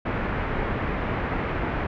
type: low-pass noise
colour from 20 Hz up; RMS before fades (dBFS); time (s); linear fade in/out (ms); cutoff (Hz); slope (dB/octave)
pink; -27; 0.05-1.87; 10; 2200; 24
effects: none